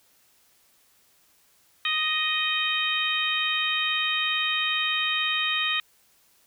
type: harmonic tone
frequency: 622.3 Hz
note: D#5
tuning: in tune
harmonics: 2 / 3 / 4 / 5 / 6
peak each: -32 / -30 / -28 / -29 / -29 dBFS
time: 1.85-5.8 s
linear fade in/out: 2 ms
effects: white hiss -62 dBFS RMS until 6.46 s